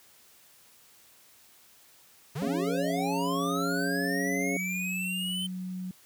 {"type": "linear sweep", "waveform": "square", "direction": "up", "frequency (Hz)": [124.3, 3095], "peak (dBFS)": -32, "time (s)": [2.35, 5.47], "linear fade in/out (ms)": 10}
{"type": "harmonic tone", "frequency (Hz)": 138.4, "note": "C#3", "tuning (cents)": -2, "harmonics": [2, 3, 4, 5], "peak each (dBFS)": [-31, -35, -37, -39], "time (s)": [2.42, 4.57], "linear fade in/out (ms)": 0}
{"type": "tone with pitch glide", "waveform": "sine", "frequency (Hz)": [174.61, 183.93], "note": ["F3", "F#3"], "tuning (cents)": [0, -10], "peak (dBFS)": -33, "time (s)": [2.47, 5.91], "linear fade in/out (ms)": 2, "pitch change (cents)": 90, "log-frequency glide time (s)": [3.65, 4.25]}
{"effects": ["white hiss -58 dBFS RMS until 6.05 s", "high-pass 60 Hz 12 dB/octave"]}